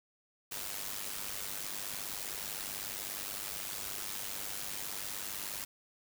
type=noise with amplitude modulation; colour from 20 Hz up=white; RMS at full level=-37 dBFS; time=0.51-5.65 s; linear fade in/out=10 ms; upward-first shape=sine; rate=99.7 Hz; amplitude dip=70%; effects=none